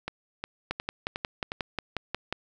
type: two click trains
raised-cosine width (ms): 0.3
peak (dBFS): -13 / -16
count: 10 / 5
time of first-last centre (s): 0.71-2.326 / 0.08-1.519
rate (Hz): 5.57 / 2.78
effects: none